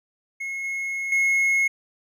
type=tone with level steps; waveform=triangle; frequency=2170 Hz; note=C#7; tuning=37 cents flat; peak=-26 / -24 / -16 dBFS; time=0.4-1.68 s; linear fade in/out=10 ms; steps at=0.64 / 1.12 s; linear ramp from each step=2 ms; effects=none